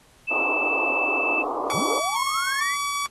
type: tone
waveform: sine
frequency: 2637 Hz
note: E7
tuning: in tune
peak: -22 dBFS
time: 0.27-1.43 s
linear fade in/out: 20 ms
type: band-pass noise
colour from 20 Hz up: white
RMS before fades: -28 dBFS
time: 0.3-2 s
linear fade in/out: 20 ms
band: 270 to 1200 Hz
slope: 96 dB/octave
type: tone with vibrato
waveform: sawtooth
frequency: 1116 Hz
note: C#6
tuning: 11 cents sharp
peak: -21 dBFS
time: 1.7-3.06 s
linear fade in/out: 0 ms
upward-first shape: square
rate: 1.1 Hz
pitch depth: 38 cents each way
type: linear sweep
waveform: sine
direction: up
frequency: 89.7 to 2093 Hz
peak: -25 dBFS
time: 1.73-2.77 s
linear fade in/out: 50 ms
effects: pink hiss -56 dBFS RMS until 3.1 s + AAC 32 kbps